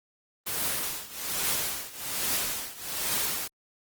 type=noise with tremolo; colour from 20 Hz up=white; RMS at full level=-27 dBFS; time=0.46-3.48 s; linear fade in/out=10 ms; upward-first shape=triangle; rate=1.2 Hz; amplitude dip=90%; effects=Opus 24 kbps